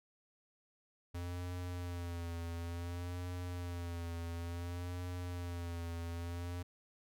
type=tone with vibrato; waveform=square; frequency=86.9 Hz; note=F2; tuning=8 cents flat; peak=-40 dBFS; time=1.14-6.63 s; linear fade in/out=10 ms; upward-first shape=sine; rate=0.57 Hz; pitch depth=49 cents each way; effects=none